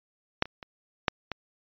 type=clicks; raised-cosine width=0.3 ms; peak=-6 / -26 / -25 / -6 / -16 dBFS; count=5; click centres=0.424 / 0.456 / 0.628 / 1.082 / 1.317 s; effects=resampled to 11025 Hz